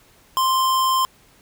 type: tone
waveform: square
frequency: 1046.5 Hz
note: C6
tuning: in tune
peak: -17 dBFS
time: 0.37-1.05 s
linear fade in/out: 0 ms
effects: pink hiss -54 dBFS RMS until 1.41 s